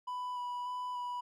triangle tone with vibrato, 987.8 Hz, B5, in tune, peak -34 dBFS, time 0.07-1.21 s, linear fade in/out 10 ms, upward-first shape square, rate 1.7 Hz, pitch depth 11 cents each way, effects none

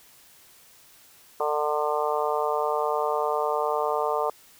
harmonic tone, 149.9 Hz, D3, 36 cents sharp, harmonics 3 / 4 / 5 / 6 / 7 / 8, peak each -28 / -29 / -30 / -31 / -31 / -32 dBFS, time 1.4-4.3 s, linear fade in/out 2 ms, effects white hiss -54 dBFS RMS until 4.59 s

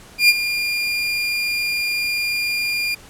30% pulse tone with ADSR envelope, 2409 Hz, D7, 43 cents sharp, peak -5 dBFS, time 0.18-2.95 s, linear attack 110 ms, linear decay 36 ms, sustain -12 dB, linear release 10 ms, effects pink hiss -44 dBFS RMS until 3.09 s + low-pass 12000 Hz 12 dB/octave

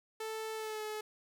sawtooth tone with pitch glide, 440 to 428.2 Hz, A4 to A4, 0 to -47 cents, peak -34 dBFS, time 0.2-1.01 s, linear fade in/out 5 ms, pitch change -47 cents, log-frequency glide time 0.55-0.83 s, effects none

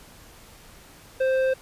sine tone with tanh clipping, 524 Hz, C5, 2 cents sharp, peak -21 dBFS, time 1.2-1.54 s, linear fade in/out 10 ms, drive 10 dB, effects pink hiss -49 dBFS RMS until 1.61 s + resampled to 32000 Hz

